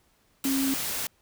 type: tone in noise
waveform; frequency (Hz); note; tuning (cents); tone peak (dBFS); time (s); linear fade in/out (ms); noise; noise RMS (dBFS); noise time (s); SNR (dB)
sine; 270; C#4; -45; -24; 0.45-0.74; 2; white; -31; 0.44-1.07; +4
effects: pink hiss -66 dBFS RMS until 1.21 s